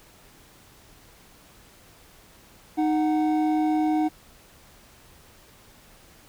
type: tone pair together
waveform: triangle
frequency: 309.3 / 740 Hz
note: D#4 / F#5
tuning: -10 / 0 cents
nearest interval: octave + minor third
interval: 1510 cents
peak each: -19 / -25 dBFS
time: 2.77-4.09 s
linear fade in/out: 20 ms
effects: pink hiss -53 dBFS RMS until 6.28 s